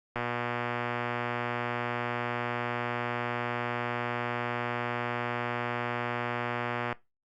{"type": "click train", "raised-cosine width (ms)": 0.5, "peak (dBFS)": -16, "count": 813, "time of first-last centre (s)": [0.16, 6.927], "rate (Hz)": 120, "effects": ["noise-tail reverb RT60 0.2 s tail -19 dB re dry", "Opus 48 kbps"]}